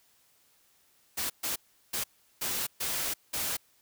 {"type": "noise bursts at uneven times", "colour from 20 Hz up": "white", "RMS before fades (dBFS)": -32, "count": 6, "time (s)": [[1.17, 1.3], [1.43, 1.56], [1.93, 2.04], [2.41, 2.67], [2.8, 3.14], [3.33, 3.57]], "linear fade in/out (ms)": 10, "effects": ["white hiss -66 dBFS RMS until 3.81 s"]}